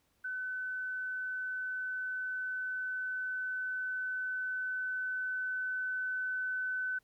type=tone with level ramp; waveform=sine; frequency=1511 Hz; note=F#6; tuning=36 cents sharp; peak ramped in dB=-35 to -32 dBFS; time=0.24-6.99 s; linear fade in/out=10 ms; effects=pink hiss -74 dBFS RMS until 7.03 s